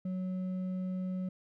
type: tone with hard clipping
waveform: sine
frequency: 185 Hz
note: F#3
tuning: in tune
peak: -34 dBFS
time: 0.05-1.29 s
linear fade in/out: 5 ms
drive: 4 dB
effects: none